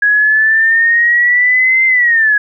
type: exponential two-way sweep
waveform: sine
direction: up then down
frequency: 1661.2 to 2086 to 1661.2 Hz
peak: -7 dBFS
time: 0.02-2.38 s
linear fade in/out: 5 ms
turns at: 1.86 s
effects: none